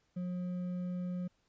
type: tone with hard clipping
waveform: triangle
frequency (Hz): 179.5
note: F3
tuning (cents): +48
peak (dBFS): -36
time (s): 0.16-1.28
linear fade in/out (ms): 10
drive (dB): 8
effects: pink hiss -75 dBFS RMS until 1.48 s + resampled to 16000 Hz